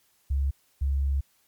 sine tone pair in turn, 68.9 / 68.9 Hz, C#2 / C#2, -10 / -10 cents, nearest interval unison, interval 0 cents, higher neither, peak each -22 dBFS, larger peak neither, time 0.3-0.51 / 0.81-1.21 s, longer second, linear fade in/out 10 ms, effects white hiss -66 dBFS RMS until 1.47 s + MP3 96 kbps

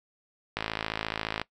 click train, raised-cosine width 0.3 ms, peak -13 dBFS, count 47, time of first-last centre 0.57-1.416 s, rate 54.4 Hz, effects noise-tail reverb RT60 0.1 s tail -20 dB re dry

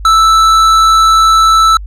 sine tone with tanh clipping, 1318.5 Hz, E6, in tune, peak -6 dBFS, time 0.05-1.77 s, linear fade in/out 2 ms, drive 12 dB, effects added 50 Hz sine -22 dBFS peak until 1.86 s

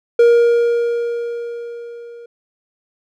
triangle tone with level ramp, 471.5 Hz, A#4, 20 cents sharp, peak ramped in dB -4 to -32 dBFS, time 0.19-2.26 s, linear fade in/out 5 ms, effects none

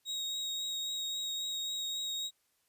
35% pulse tone with vibrato, 3778 Hz, A#7, 22 cents sharp, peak -33 dBFS, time 0.05-2.31 s, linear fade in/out 50 ms, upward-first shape triangle, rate 3.7 Hz, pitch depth 14 cents each way, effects white hiss -75 dBFS RMS until 2.68 s + resampled to 32000 Hz

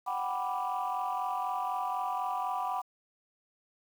sine chord, G major seventh, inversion third, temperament equal, 740 / 784 / 987.8 / 1174.7 Hz, F#5 / G5 / B5 / D6, 0 / 0 / 0 / 0 cents, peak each -34 / -36 / -34 / -36 dBFS, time 0.06-2.82 s, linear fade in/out 20 ms, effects tanh soft clip ceiling -24 dBFS + 9-bit

